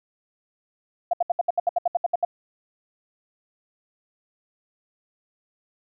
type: tone bursts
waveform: sine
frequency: 698.5 Hz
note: F5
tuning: in tune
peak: -17 dBFS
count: 13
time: 1.11-2.25 s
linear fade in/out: 5 ms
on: 24 ms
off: 69 ms
effects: none